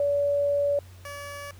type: tone pair in turn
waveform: sine / 15% pulse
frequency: 572 / 572 Hz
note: D5 / D5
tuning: -46 / -46 cents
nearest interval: unison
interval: 0 cents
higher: neither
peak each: -21 / -30 dBFS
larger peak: first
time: 0-0.79 / 1.05-1.51 s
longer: first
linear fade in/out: 2 ms
effects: added 91 Hz sine -45 dBFS peak until 1.59 s + pink hiss -55 dBFS RMS until 1.59 s